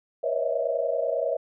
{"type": "tone cluster", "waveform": "sine", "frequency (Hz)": [482, 543, 564, 632, 662], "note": ["B4", "C#5", "C#5", "D#5", "E5"], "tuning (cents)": [-42, -36, 30, 27, 7], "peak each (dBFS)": -30, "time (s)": [0.23, 1.37], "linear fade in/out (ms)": 10, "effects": []}